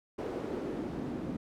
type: noise with band-pass filter sweep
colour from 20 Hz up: pink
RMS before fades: -37 dBFS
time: 0.18-1.37 s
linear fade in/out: 10 ms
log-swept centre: 420 to 240 Hz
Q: 1.9
effects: none